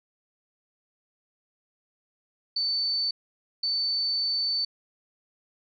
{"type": "tone bursts at uneven times", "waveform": "sine", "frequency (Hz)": 4524, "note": "C#8", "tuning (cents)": 34, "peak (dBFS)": -24, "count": 2, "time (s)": [[2.56, 3.11], [3.63, 4.65]], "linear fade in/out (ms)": 5, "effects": []}